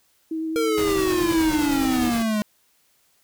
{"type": "tone with vibrato", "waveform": "sine", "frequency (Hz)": 320.1, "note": "D#4", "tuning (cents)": 49, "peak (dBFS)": -24, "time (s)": [0.31, 2.1], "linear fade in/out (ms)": 5, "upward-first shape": "sine", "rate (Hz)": 9.6, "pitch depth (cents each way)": 11}
{"type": "exponential sweep", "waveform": "square", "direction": "down", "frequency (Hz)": [466.2, 207.7], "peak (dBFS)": -21, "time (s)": [0.56, 2.42], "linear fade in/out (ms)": 0}
{"type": "noise with tremolo", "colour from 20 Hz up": "pink", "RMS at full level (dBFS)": -30, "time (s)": [0.77, 2.23], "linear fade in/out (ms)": 10, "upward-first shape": "sine", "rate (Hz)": 9.6, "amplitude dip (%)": 30}
{"effects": ["white hiss -63 dBFS RMS until 3.23 s"]}